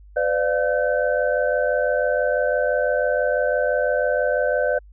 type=tone cluster; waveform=sine; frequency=505 / 591 / 696 / 1530 Hz; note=B4 / D5 / F5 / G6; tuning=+39 / +11 / -6 / -42 cents; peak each=-22 / -21 / -28 / -26 dBFS; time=0.16-4.79 s; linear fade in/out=10 ms; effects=added 50 Hz sine -43 dBFS peak until 4.92 s